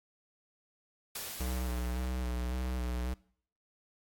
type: noise with exponential decay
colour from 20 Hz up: white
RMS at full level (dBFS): -38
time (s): 1.15-2.95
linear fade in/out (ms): 5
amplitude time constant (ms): 390
type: tone with vibrato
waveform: square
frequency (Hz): 62.1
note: B1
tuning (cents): +10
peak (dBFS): -33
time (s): 1.4-3.14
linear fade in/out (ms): 5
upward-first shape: square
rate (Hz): 1.8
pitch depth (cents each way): 28
effects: noise-tail reverb RT60 0.6 s tail -23 dB re dry + AAC 64 kbps